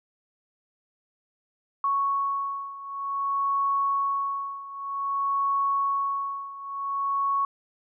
sine beating tone pair, 1108.7 / 1109.23 Hz, C#6 / C#6, 0 / +1 cents, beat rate 0.53 Hz, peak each -26 / -29 dBFS, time 1.84-7.45 s, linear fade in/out 2 ms, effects none

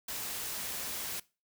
white noise, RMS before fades -38 dBFS, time 0.08-1.2 s, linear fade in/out 5 ms, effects noise-tail reverb RT60 0.3 s tail -21 dB re dry

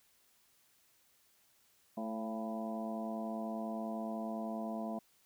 harmonic tone with a mistuned harmonic, 110 Hz, A2, in tune, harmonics 2 / 3 / 4 / 5 / 6 / 7 / 8 / 9, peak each -39 / -48 / -52 / -49 / -42 / -51 / -55 / -50 dBFS, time 1.97-4.99 s, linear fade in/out 5 ms, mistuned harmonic 6, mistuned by +41 cents, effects white hiss -70 dBFS RMS until 5.25 s

